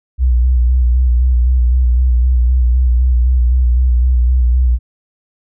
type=tone with vibrato; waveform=sine; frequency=61.74 Hz; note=B1; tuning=in tune; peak=-8 dBFS; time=0.18-4.79 s; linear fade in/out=50 ms; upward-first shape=square; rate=3.9 Hz; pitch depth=42 cents each way; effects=none